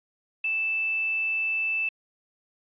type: tone with quantisation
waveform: sine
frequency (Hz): 2640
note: E7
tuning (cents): +2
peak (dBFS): -24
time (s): 0.44-1.89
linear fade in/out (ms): 5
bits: 7
effects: resampled to 8000 Hz